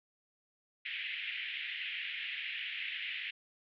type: band-pass noise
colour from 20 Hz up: pink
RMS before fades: -40 dBFS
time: 0.85-3.31 s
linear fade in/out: 10 ms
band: 1900 to 3200 Hz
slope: 48 dB/octave
effects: none